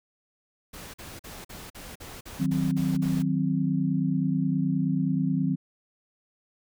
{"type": "noise bursts", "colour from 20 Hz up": "pink", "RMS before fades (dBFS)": -42, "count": 10, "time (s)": [0.73, 3.226], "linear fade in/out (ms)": 10, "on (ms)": 210, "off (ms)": 44}
{"type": "chord", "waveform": "sine", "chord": "C diminished", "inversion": "first", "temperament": "equal", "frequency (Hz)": [155.56, 185, 261.6], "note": ["Eb3", "Gb3", "C4"], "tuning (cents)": [0, 0, 0], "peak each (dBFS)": -27, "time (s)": [2.39, 5.56], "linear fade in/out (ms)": 20}
{"effects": []}